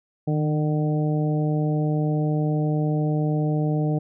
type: harmonic tone with a mistuned harmonic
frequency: 151.2 Hz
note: D#3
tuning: 49 cents flat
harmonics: 1 / 2 / 3 / 4 / 5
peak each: -21 / -27 / -31 / -33 / -35 dBFS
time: 0.27-3.99 s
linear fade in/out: 10 ms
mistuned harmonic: 1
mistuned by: +27 cents
effects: none